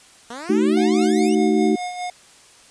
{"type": "exponential sweep", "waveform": "10% pulse", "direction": "up", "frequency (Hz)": [226.6, 3054], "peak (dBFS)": -23, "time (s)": [0.3, 1.35], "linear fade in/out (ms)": 2}
{"type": "chord", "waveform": "sine", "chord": "D# diminished", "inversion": "second", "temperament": "equal with one note detuned", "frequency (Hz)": [220, 311.1, 378], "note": ["A3", "D#4", "F#4"], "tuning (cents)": [0, 0, 37], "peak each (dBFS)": -19, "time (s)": [0.49, 1.76], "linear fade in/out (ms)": 10}
{"type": "tone with tremolo", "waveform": "square", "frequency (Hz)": 720, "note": "F#5", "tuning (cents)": -47, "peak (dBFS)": -25, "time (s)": [0.77, 2.1], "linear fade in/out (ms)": 2, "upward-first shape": "sine", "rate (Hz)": 4.9, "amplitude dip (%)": 50}
{"effects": ["white hiss -49 dBFS RMS until 2.7 s", "resampled to 22050 Hz"]}